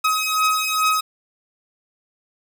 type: beating tone pair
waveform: sawtooth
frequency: 1267 / 1269.4 Hz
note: D#6 / D#6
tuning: +31 / +34 cents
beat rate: 2.4 Hz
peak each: -17 dBFS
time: 0.04-1.01 s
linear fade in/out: 10 ms
effects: none